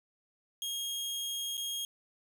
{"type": "tone with dropouts", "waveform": "sawtooth", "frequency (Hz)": 3256, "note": "G#7", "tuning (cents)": -35, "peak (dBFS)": -31, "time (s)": [0.62, 1.85], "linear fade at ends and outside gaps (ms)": 1, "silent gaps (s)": [1.57, 1.577], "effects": []}